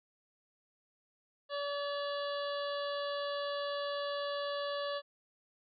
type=harmonic tone; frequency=572 Hz; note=D5; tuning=46 cents flat; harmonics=1 / 2 / 3 / 5 / 6 / 7 / 8; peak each=-36 / -41 / -45 / -49 / -47 / -49 / -51 dBFS; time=1.49-5.02 s; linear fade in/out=50 ms; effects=none